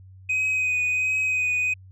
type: tone with vibrato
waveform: sine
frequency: 2509 Hz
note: D#7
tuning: 14 cents sharp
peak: -18 dBFS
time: 0.29-1.74 s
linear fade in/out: 10 ms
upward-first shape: triangle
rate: 1.4 Hz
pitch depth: 23 cents each way
effects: tanh soft clip ceiling -20 dBFS + added 94 Hz sine -44 dBFS peak until 1.91 s